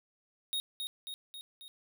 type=tone with echo; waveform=square; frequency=3742 Hz; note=A#7; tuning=6 cents sharp; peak=-32 dBFS; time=0.53-0.6 s; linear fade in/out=0 ms; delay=270 ms; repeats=4; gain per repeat=-4 dB; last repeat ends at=1.68 s; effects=none